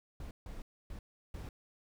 brown noise bursts at uneven times, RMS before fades -44 dBFS, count 4, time 0.2-0.31 / 0.46-0.62 / 0.9-0.99 / 1.34-1.49 s, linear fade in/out 2 ms, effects none

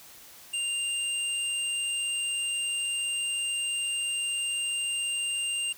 sine tone pair together, 2794 / 8402 Hz, F7 / C9, 0 / +6 cents, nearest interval octave + perfect fifth, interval 1906 cents, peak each -29 / -32 dBFS, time 0.53-5.73 s, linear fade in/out 10 ms, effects white hiss -50 dBFS RMS until 5.77 s

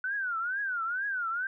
sine tone with vibrato, 1480 Hz, F#6, in tune, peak -29 dBFS, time 0.04-1.47 s, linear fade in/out 2 ms, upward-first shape triangle, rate 2.2 Hz, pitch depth 220 cents each way, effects none

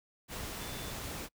sine tone in noise, 3517 Hz, A7, 1 cent flat, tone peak -50 dBFS, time 0.57-0.95 s, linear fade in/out 50 ms, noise pink, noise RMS -41 dBFS, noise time 0.28-1.29 s, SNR -12 dB, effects noise-tail reverb RT60 0.1 s tail -26 dB re dry

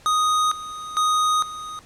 square tone with tremolo, 1244.5 Hz, D#6, in tune, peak -18 dBFS, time 0.06-1.79 s, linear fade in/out 0 ms, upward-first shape square, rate 1.1 Hz, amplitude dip 80%, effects pink hiss -50 dBFS RMS until 1.85 s + low-pass 9000 Hz 12 dB/octave

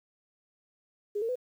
sine tone with pitch steps, 412.8 / 455.4 / 502.4 Hz, G#4 / A#4 / B4, -10 / -40 / +30 cents, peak -28 dBFS, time 1.15-1.357 s, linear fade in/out 10 ms, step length 69 ms, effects 10-bit

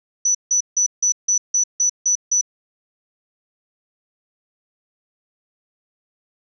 sine tone bursts, 5950 Hz, F#8, 9 cents sharp, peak -14 dBFS, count 9, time 0.25-2.412 s, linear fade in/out 5 ms, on 98 ms, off 160 ms, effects none

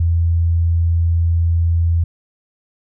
sine tone, 84 Hz, E2, 33 cents sharp, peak -12 dBFS, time 0-2.04 s, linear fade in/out 5 ms, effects none

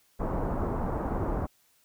pink low-pass noise, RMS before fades -30 dBFS, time 0.19-1.47 s, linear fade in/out 20 ms, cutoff 1100 Hz, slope 24 dB/octave, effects white hiss -66 dBFS RMS until 1.84 s

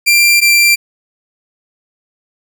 sawtooth tone pair in turn, 2372 / 2362 Hz, D7 / D7, +17 / +9 cents, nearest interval unison, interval 8 cents, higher first, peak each -3 dBFS, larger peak neither, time 0.06-0.41 / 0.41-0.76 s, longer neither, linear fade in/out 20 ms, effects none

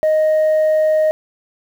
sine tone, 622.3 Hz, D#5, in tune, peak -9 dBFS, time 0.03-1.11 s, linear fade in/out 0 ms, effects tanh soft clip ceiling -10 dBFS + 7-bit

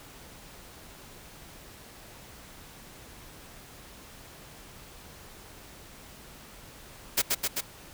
white noise with echo, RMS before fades -24 dBFS, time 7.17-7.22 s, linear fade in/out 10 ms, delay 130 ms, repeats 3, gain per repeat -2 dB, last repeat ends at 7.61 s, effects pink hiss -49 dBFS RMS until 7.93 s

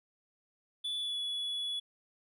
triangle tone with pitch glide, 3457 to 3400 Hz, A7 to G#7, -31 to +40 cents, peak -32 dBFS, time 0.84-1.8 s, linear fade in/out 10 ms, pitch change -29 cents, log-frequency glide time 0.98-1.19 s, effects none

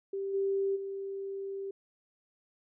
sine tone with level steps, 392 Hz, G4, in tune, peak -32 / -27 / -35 dBFS, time 0.13-1.71 s, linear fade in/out 5 ms, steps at 0.33 / 0.75 s, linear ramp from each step 20 ms, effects none

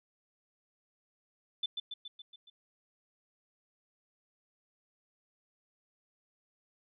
sine tone with echo, 3520 Hz, A7, in tune, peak -30 dBFS, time 1.63-1.66 s, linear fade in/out 5 ms, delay 140 ms, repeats 6, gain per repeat -4 dB, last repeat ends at 2.5 s, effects none

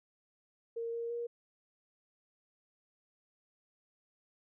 sine tone with pitch steps, 462.4 / 465.9 / 472.6 Hz, A#4 / A#4 / A#4, -14 / -1 / +24 cents, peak -35 dBFS, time 0.76-1.27 s, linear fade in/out 10 ms, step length 170 ms, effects none

